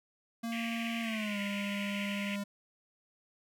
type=tone with pitch glide; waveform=square; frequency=230.4 to 201.7 Hz; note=A#3 to G3; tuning=-20 to +50 cents; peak=-35 dBFS; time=0.43-2.44 s; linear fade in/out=10 ms; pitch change=-230 cents; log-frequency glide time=1.01-1.39 s
type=band-pass noise; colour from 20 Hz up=pink; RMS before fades=-41 dBFS; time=0.52-2.36 s; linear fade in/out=2 ms; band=1900 to 3100 Hz; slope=96 dB/octave
effects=none